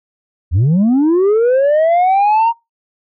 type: linear sweep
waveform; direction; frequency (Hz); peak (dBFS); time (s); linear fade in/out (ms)
sine; up; 73.42 to 941; -6; 0.51-2.53; 50
effects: noise-tail reverb RT60 0.2 s tail -22 dB re dry + tanh soft clip ceiling -8 dBFS